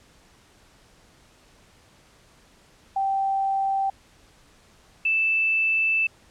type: tone pair in turn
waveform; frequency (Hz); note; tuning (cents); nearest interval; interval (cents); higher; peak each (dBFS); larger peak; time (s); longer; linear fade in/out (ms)
sine; 780 / 2641; G5 / E7; -9 / +3; octave + major sixth; 2112; second; -21 / -19; second; 2.96-3.9 / 5.05-6.07; second; 5
effects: pink hiss -56 dBFS RMS until 6.3 s + low-pass 9000 Hz 12 dB/octave